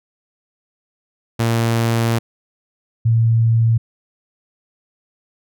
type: tone pair in turn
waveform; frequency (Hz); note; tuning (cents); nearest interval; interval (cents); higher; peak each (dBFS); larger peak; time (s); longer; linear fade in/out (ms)
sawtooth / sine; 115.4 / 114.21; A#2 / A#2; -17 / -35; unison; 18; first; -11; neither; 1.39-2.19 / 3.05-3.78; first; 10
effects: none